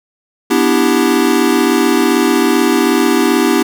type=chord; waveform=square; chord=E minor seventh; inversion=second; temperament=equal; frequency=246.9 / 293.7 / 329.6 / 392 Hz; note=B3 / D4 / E4 / G4; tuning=0 / 0 / 0 / 0 cents; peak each=-16 dBFS; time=0.5-3.63 s; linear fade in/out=10 ms; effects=none